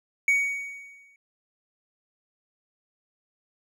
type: tone with exponential decay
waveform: triangle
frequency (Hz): 2244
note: C#7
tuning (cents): +21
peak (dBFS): -15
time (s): 0.28-1.16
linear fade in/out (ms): 2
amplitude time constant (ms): 190
effects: none